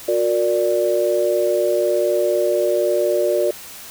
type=chord; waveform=sine; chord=Gb augmented; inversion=none; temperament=equal with one note detuned; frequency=362.2 / 466.2 / 587.3 Hz; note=Gb4 / Bb4 / D5; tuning=-37 / 0 / 0 cents; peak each=-20 / -22 / -18 dBFS; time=0.08-3.51 s; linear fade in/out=5 ms; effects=white hiss -37 dBFS RMS until 3.9 s